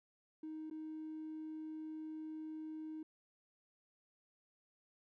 triangle tone with dropouts, 313 Hz, D#4, 10 cents sharp, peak -40 dBFS, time 0.43-3.03 s, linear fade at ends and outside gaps 5 ms, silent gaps 0.7-0.71 s, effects tanh soft clip ceiling -40 dBFS

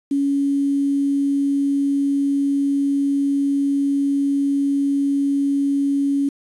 sine tone with quantisation, 280 Hz, C#4, 18 cents sharp, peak -16 dBFS, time 0.11-6.29 s, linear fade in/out 5 ms, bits 7, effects resampled to 24000 Hz

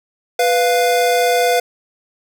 square tone pair together, 493.9 / 698.5 Hz, B4 / F5, 0 / 0 cents, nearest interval tritone, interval 600 cents, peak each -16 dBFS, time 0.39-1.6 s, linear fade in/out 5 ms, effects none

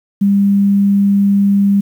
sine tone, 199.7 Hz, G3, 32 cents sharp, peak -8 dBFS, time 0.21-1.81 s, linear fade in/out 10 ms, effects 7-bit

